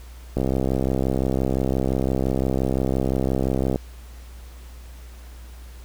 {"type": "click train", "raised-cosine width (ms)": 2, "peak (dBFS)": -9, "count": 224, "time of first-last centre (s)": [0.37, 3.759], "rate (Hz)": 65.8, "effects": ["added 60 Hz sine -38 dBFS peak until 5.84 s", "pink hiss -50 dBFS RMS until 5.84 s"]}